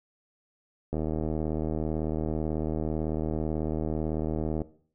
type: click train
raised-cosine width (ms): 2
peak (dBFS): -17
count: 289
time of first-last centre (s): 0.93-4.618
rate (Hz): 78.1
effects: noise-tail reverb RT60 0.5 s tail -17 dB re dry